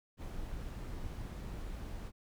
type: noise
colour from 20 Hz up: brown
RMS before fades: -42 dBFS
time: 0.17-2.12 s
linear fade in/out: 50 ms
effects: none